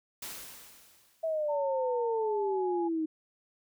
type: noise with exponential decay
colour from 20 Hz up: white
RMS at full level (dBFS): -39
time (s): 0.22-1.56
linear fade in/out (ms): 5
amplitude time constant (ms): 290
type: exponential sweep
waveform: sine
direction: down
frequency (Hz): 656 to 311.1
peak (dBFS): -28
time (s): 1.23-3.06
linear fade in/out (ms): 10
type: tone with pitch glide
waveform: sine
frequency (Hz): 900 to 834.9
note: A5 to G#5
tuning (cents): +39 to +9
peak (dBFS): -34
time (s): 1.48-2.89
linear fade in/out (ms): 20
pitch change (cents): -130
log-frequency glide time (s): 2.12-2.68
effects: none